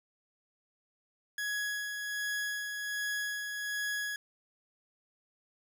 40% pulse tone with tremolo, 1673 Hz, G#6, 12 cents sharp, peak -31 dBFS, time 1.38-4.16 s, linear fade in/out 2 ms, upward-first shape sine, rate 1.3 Hz, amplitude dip 40%, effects none

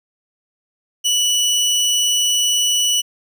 25% pulse tone, 2954 Hz, F#7, 3 cents flat, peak -11 dBFS, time 1.04-3.02 s, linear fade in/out 20 ms, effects none

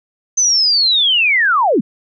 sine linear sweep, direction down, 6210 to 169.8 Hz, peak -10 dBFS, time 0.37-1.81 s, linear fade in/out 10 ms, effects none

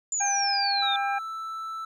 sine exponential sweep, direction down, 7150 to 3532 Hz, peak -25 dBFS, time 0.12-0.96 s, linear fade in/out 2 ms
harmonic tone, 799 Hz, G5, 33 cents sharp, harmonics 1 / 2 / 3, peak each -26 / -32 / -36 dBFS, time 0.2-1.19 s, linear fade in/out 10 ms
triangle tone, 1321 Hz, E6, 3 cents sharp, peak -30 dBFS, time 0.82-1.85 s, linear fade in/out 5 ms
effects none

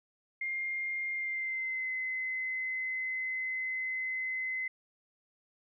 sine tone with pitch glide, 2116 to 2045 Hz, C7 to C7, +19 to -40 cents, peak -32 dBFS, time 0.41-4.68 s, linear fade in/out 5 ms, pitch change -59 cents, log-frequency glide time 1.12-1.9 s, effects none

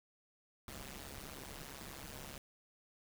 pink noise with amplitude modulation, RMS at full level -45 dBFS, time 0.68-2.38 s, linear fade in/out 2 ms, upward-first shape sine, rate 138 Hz, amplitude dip 95%, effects none

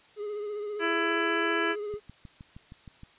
triangle tone with vibrato, 416.6 Hz, G#4, 5 cents sharp, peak -30 dBFS, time 0.16-2 s, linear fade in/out 50 ms, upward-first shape triangle, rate 15 Hz, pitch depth 43 cents each way
harmonic tone, 333.5 Hz, E4, 20 cents sharp, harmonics 1 / 2 / 3 / 4 / 5 / 6 / 7 / 8 / 9, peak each -31 / -38 / -36 / -33 / -30 / -41 / -36 / -43 / -38 dBFS, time 0.79-1.76 s, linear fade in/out 50 ms
click train, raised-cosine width 5 ms, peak -33 dBFS, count 8, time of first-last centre 1.94-3.034 s, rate 6.4 Hz
effects white hiss -58 dBFS RMS until 3.18 s + resampled to 8000 Hz

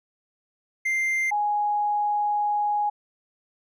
triangle / sine tone pair in turn, 2093 / 830.6 Hz, C7 / G#5, 0 / 0 cents, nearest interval octave + major third, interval 1600 cents, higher first, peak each -20 / -21 dBFS, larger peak first, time 0.85-1.31 / 1.31-2.9 s, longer second, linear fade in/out 10 ms, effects none

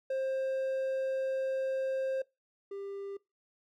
triangle tone pair in turn, 530 / 397.1 Hz, C5 / G4, +22 / +22 cents, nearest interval perfect fourth, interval 500 cents, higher first, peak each -28 / -36 dBFS, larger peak first, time 0.1-2.22 / 2.71-3.17 s, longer first, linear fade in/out 5 ms, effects noise-tail reverb RT60 0.2 s tail -22 dB re dry

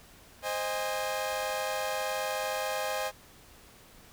sawtooth chord, Ab major, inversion first, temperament equal with one note detuned, 523.3 / 622.3 / 818.7 Hz, C5 / Eb5 / Ab5, 0 / 0 / -25 cents, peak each -31 dBFS, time 0.42-3.12 s, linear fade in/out 50 ms, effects pink hiss -55 dBFS RMS until 4.12 s

